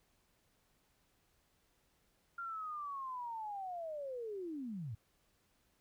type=linear sweep; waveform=sine; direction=down; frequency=1396.9 to 98 Hz; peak=-40 dBFS; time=2.38-4.95 s; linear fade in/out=5 ms; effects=pink hiss -75 dBFS RMS until 5.8 s